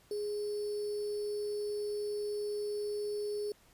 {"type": "tone with sample-and-hold", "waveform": "sine", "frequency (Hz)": 414.9, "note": "G#4", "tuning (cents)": -2, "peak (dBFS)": -33, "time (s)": [0.11, 3.52], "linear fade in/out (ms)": 2, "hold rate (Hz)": 4900, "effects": ["pink hiss -64 dBFS RMS until 3.73 s", "resampled to 32000 Hz"]}